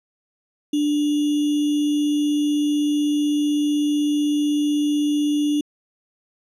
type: tone with sample-and-hold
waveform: sine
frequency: 294.7 Hz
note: D4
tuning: 6 cents sharp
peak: -17 dBFS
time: 0.73-5.61 s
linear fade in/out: 5 ms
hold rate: 3150 Hz
effects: low-pass 10000 Hz 12 dB/octave